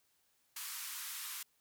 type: band-pass noise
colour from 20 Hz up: white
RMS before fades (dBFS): -44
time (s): 0.56-1.43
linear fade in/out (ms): 5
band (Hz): 980 to 16000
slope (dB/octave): 48
effects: white hiss -75 dBFS RMS until 1.6 s